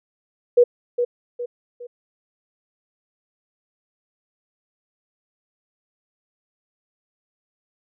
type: tone with echo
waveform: sine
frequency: 484.8 Hz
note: B4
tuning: 32 cents flat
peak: -9 dBFS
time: 0.57-0.64 s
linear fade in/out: 10 ms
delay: 410 ms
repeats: 3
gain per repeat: -8 dB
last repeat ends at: 1.87 s
effects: none